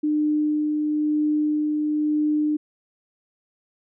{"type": "tone with tremolo", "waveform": "sine", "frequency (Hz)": 301.6, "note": "D4", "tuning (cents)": 46, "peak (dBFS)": -18, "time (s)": [0.03, 2.57], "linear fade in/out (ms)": 10, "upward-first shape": "sine", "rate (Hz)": 1, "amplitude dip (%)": 25, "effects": []}